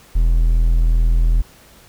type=tone; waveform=triangle; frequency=41.2 Hz; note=E1; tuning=in tune; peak=-9 dBFS; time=0.15-1.42 s; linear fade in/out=10 ms; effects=pink hiss -47 dBFS RMS until 1.88 s